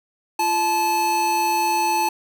square tone pair together, 344.4 / 867.8 Hz, F4 / A5, -24 / -24 cents, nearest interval octave + major third, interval 1600 cents, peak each -29 / -19 dBFS, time 0.39-2.09 s, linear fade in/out 5 ms, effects none

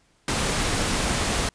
pink noise, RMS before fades -24 dBFS, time 0.28-1.49 s, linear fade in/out 2 ms, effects pink hiss -63 dBFS RMS until 1.54 s + resampled to 22050 Hz

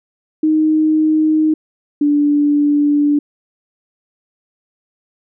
sine tone pair in turn, 311.1 / 291.9 Hz, D#4 / D4, 0 / -10 cents, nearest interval minor second, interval 110 cents, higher first, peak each -10 dBFS, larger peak neither, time 0.43-1.54 / 2.01-3.19 s, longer second, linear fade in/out 5 ms, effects none

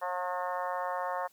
harmonic tone with a mistuned harmonic, 180.8 Hz, F#3, 40 cents flat, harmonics 3 / 4 / 5 / 6 / 7 / 8 / 9 / 10, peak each -37 / -37 / -37 / -37 / -44 / -46 / -50 / -45 dBFS, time 0.01-1.28 s, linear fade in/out 20 ms, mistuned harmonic 4, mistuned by -17 cents, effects white hiss -65 dBFS RMS until 1.32 s

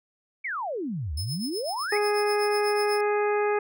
sine exponential two-way sweep, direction down then up, 2332 to 67.7 to 2332 Hz, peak -28 dBFS, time 0.44-1.98 s, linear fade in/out 10 ms, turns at 1.14 s
sawtooth tone with tremolo, 5200 Hz, E8, 24 cents flat, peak -28 dBFS, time 1.17-3.01 s, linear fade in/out 5 ms, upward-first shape triangle, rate 8.1 Hz, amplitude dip 85%
harmonic tone, 415.3 Hz, G#4, in tune, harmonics 1 / 2 / 3 / 4 / 5 / 6, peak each -23 / -29 / -33 / -35 / -37 / -39 dBFS, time 1.92-3.59 s, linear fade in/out 5 ms
effects none

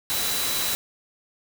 sine tone in noise, 3951 Hz, B7, in tune, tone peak -31 dBFS, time 0.1-0.75 s, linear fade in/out 0 ms, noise white, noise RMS -26 dBFS, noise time 0.1-0.75 s, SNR -8 dB, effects none

